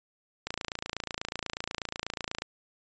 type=click train; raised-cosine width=0.2 ms; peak=-15 dBFS; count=56; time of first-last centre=0.47-2.42 s; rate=28.2 Hz; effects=resampled to 16000 Hz